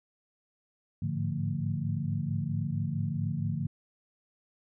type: tone cluster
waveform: sine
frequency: 102.4 / 106.9 / 145.6 / 171.8 / 224.6 Hz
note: G#2 / A2 / D3 / F3 / A3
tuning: -24 / -49 / -15 / -28 / +36 cents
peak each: -37 / -36 / -32 / -35 / -38 dBFS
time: 1.02-3.67 s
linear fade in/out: 5 ms
effects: none